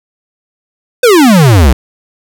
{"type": "exponential sweep", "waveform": "square", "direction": "down", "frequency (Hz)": [523.3, 58.27], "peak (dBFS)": -3, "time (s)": [1.03, 1.73], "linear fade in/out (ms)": 5, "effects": []}